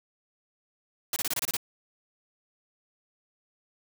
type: noise bursts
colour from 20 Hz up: white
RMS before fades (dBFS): -29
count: 8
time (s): 1.13-1.568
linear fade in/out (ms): 2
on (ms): 32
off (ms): 26
effects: none